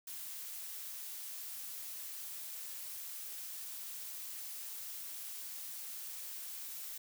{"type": "noise", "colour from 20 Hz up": "blue", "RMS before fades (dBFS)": -45, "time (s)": [0.07, 6.98], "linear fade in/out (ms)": 5, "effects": []}